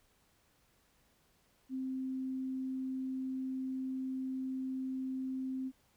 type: tone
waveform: sine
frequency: 261.6 Hz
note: C4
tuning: in tune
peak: -35 dBFS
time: 1.69-5.72 s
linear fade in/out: 50 ms
effects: pink hiss -71 dBFS RMS until 5.96 s